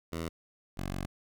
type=tone pair in turn; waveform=10% pulse; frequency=82.41 / 46.59 Hz; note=E2 / F#1; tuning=0 / +13 cents; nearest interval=minor seventh; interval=987 cents; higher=first; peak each=-26 dBFS; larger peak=neither; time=0.12-0.29 / 0.77-1.06 s; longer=second; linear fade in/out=10 ms; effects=none